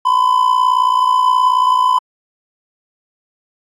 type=tone with amplitude modulation; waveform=triangle; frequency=1010 Hz; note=B5; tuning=39 cents sharp; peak=-5 dBFS; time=0.05-1.99 s; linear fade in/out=10 ms; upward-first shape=sine; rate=58.7 Hz; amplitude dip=70%; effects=AAC 48 kbps